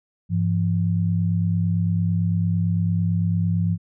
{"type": "tone pair together", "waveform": "sine", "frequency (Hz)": [101.08, 170], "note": ["G#2", "F3"], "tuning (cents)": [-46, -46], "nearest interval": "major sixth", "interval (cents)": 900, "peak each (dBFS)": [-21, -21], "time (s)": [0.29, 3.78], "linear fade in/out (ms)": 50, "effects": []}